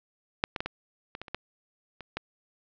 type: clicks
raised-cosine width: 0.3 ms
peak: -7 / -15 / -14 / -16 / -21 / -22 / -27 / -15 / -25 / -15 dBFS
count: 10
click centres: 0.439 / 0.562 / 0.605 / 0.66 / 1.151 / 1.216 / 1.282 / 1.346 / 2.007 / 2.17 s
effects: low-pass 5000 Hz 12 dB/octave